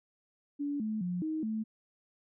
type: tone with pitch steps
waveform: sine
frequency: 287.2 / 216.5 / 178.3 / 314 / 218.9 Hz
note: D4 / A3 / F3 / D#4 / A3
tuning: -39 / -28 / +36 / +16 / -9 cents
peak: -31 dBFS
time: 0.59-1.64 s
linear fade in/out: 20 ms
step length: 210 ms
effects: none